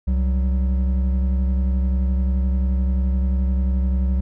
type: tone pair together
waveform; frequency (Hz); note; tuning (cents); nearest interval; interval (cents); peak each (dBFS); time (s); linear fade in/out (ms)
triangle; 66 / 186.51; C2 / F#3; +16 / +14; octave + tritone; 1798; -15 / -25; 0.07-4.21; 10
effects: none